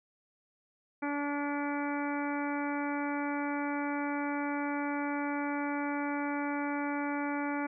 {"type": "harmonic tone", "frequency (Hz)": 288.1, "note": "D4", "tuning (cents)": -33, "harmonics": [1, 2, 3, 4, 5, 6, 7, 8], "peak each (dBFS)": [-33, -41, -38, -44, -41, -47, -46, -44], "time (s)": [1.02, 7.67], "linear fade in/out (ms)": 10, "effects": []}